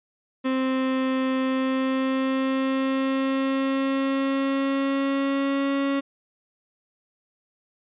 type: tone with pitch glide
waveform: 35% pulse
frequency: 261.6 to 276.5 Hz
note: C4 to C#4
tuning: 0 to -4 cents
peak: -20 dBFS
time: 0.44-6.01 s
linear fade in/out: 20 ms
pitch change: +96 cents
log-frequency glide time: 1.4-5.73 s
effects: resampled to 8000 Hz